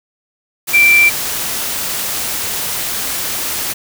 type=tone in noise; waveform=sine; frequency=2349 Hz; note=D7; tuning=in tune; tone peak=-6 dBFS; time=0.73-1.1 s; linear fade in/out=20 ms; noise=white; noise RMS=-20 dBFS; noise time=0.67-3.74 s; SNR=+11 dB; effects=none